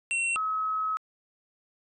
square / sine tone pair in turn, 2722 / 1281.6 Hz, F7 / E6, -45 / -49 cents, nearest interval octave + minor second, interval 1304 cents, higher first, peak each -26 dBFS, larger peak neither, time 0.11-0.36 / 0.36-0.97 s, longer second, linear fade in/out 0 ms, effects resampled to 24000 Hz

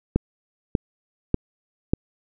click train, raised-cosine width 3 ms, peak -5 dBFS, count 4, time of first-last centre 0.16-1.935 s, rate 1.69 Hz, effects none

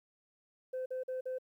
sine tone bursts, 514 Hz, C5, 31 cents flat, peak -33 dBFS, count 4, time 0.73-1.385 s, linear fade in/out 10 ms, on 130 ms, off 45 ms, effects tanh soft clip ceiling -33 dBFS + 12-bit

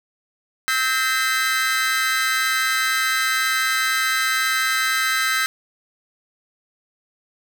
40% pulse tone cluster, 1295 / 1574 / 1839 / 2058 / 3994 Hz, E6 / G6 / A#6 / C7 / B7, -31 / +7 / -24 / -29 / +19 cents, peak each -24 / -21 / -28 / -24 / -28 dBFS, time 0.68-5.46 s, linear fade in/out 0 ms, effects none

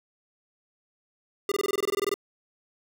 square tone bursts, 400.9 Hz, G4, 39 cents sharp, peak -24 dBFS, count 14, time 1.49-2.141 s, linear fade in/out 2 ms, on 27 ms, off 21 ms, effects none

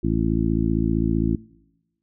harmonic tone, 55.4 Hz, A1, 13 cents sharp, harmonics 1 / 2 / 3 / 4 / 5 / 6, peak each -26 / -26 / -26 / -26 / -26 / -26 dBFS, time 0.03-1.36 s, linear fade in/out 10 ms, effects noise-tail reverb RT60 1.0 s tail -23 dB re dry

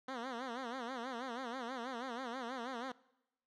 10% pulse tone with vibrato, 247.9 Hz, B3, 7 cents sharp, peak -32 dBFS, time 0.08-2.92 s, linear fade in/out 5 ms, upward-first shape sine, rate 6.2 Hz, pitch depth 140 cents each way, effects noise-tail reverb RT60 0.9 s tail -22 dB re dry + low-pass 4000 Hz 12 dB/octave

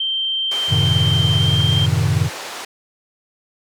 sine tone with pitch glide, 3136 to 3167 Hz, G7 to G7, 0 to +17 cents, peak -18 dBFS, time 0-1.86 s, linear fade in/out 5 ms, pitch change +17 cents, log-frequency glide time 1.36-1.51 s
pink band-pass noise, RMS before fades -31 dBFS, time 0.51-2.65 s, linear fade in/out 5 ms, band 520 to 7800 Hz, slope 12 dB/octave
triangle chord, F# diminished seventh, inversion none, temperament equal, 92.5 / 110 / 130.81 / 155.56 Hz, F#2 / A2 / C3 / Eb3, 0 / 0 / 0 / 0 cents, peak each -18 dBFS, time 0.68-2.3 s, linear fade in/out 50 ms
effects none

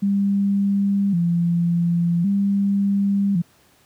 sine tone with vibrato, 184.7 Hz, F#3, 3 cents flat, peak -16 dBFS, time 0.02-3.42 s, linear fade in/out 10 ms, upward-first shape square, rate 0.45 Hz, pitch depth 130 cents each way, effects pink hiss -56 dBFS RMS until 3.85 s + high-pass 80 Hz 12 dB/octave

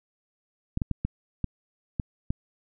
clicks, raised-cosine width 5 ms, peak -14 dBFS, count 7, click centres 0.774 / 0.818 / 0.913 / 1.05 / 1.443 / 1.998 / 2.305 s, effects none

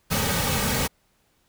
pink noise with comb filter, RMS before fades -24 dBFS, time 0.1-0.88 s, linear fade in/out 20 ms, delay 2.9 ms, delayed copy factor -0.7, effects pink hiss -66 dBFS RMS until 1.48 s

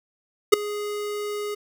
square tone with ADSR envelope, 415.3 Hz, G#4, in tune, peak -7 dBFS, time 0.52-1.55 s, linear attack 16 ms, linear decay 6 ms, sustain -21 dB, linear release 11 ms, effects none

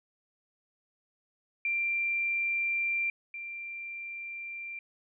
sine tone pair in turn, 2367 / 2367 Hz, D7 / D7, +13 / +13 cents, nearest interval unison, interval 0 cents, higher neither, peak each -27 / -37 dBFS, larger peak first, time 1.65-3.1 / 3.34-4.79 s, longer neither, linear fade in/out 2 ms, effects none

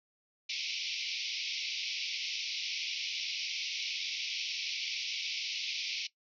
pink band-pass noise, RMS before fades -37 dBFS, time 0.49-6.07 s, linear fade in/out 5 ms, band 2200 to 5800 Hz, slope 96 dB/octave, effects noise-tail reverb RT60 0.1 s tail -17 dB re dry

